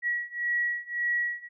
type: beating tone pair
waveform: sine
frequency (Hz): 1920 / 1921.8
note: B6 / B6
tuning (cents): -49 / -48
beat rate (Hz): 1.8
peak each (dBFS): -30 / -29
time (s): 0.02-1.49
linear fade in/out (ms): 50
effects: none